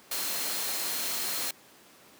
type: tone in noise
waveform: sine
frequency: 4197 Hz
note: C8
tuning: 5 cents sharp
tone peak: -40 dBFS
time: 0.11-1.51 s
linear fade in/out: 5 ms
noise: white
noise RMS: -32 dBFS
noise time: 0.11-1.51 s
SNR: -11 dB
effects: pink hiss -55 dBFS RMS until 2.19 s + high-pass 200 Hz 12 dB/octave